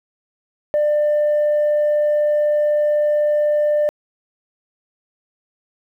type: tone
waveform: sine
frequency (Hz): 596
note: D5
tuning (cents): +25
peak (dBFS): -12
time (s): 0.74-3.89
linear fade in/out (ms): 0
effects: tanh soft clip ceiling -12 dBFS + 9-bit